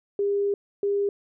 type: tone pair in turn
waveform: sine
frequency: 402.9 / 402.9 Hz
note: G4 / G4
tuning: +48 / +48 cents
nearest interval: unison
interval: 0 cents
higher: neither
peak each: -21 dBFS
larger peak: neither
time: 0.19-0.54 / 0.83-1.09 s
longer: first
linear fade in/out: 2 ms
effects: none